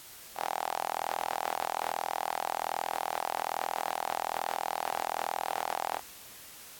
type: tone with high-pass filter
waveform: sawtooth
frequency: 41.2 Hz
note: E1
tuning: in tune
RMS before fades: -34 dBFS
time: 0.35-6.01 s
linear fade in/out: 50 ms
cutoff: 790 Hz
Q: 5.6
effects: white hiss -49 dBFS RMS until 6.79 s + AAC 64 kbps